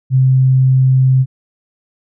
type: tone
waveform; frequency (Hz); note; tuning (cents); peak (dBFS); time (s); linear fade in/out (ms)
sine; 130.81; C3; 0; -7; 0.1-1.26; 50
effects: none